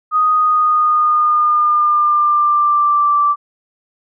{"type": "tone with pitch glide", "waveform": "sine", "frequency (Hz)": [1244.5, 1167.9], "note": ["D#6", "D6"], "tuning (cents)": [0, -10], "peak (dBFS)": -10, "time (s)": [0.11, 3.36], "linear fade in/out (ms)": 50, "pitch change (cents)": -110, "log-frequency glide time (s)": [0.32, 3.2], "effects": []}